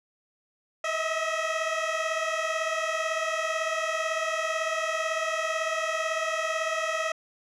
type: beating tone pair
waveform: 15% pulse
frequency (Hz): 632 / 650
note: D#5 / E5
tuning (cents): +27 / -24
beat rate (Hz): 18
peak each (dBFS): -23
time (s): 0.84-7.12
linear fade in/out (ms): 5
effects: low-pass 6000 Hz 12 dB/octave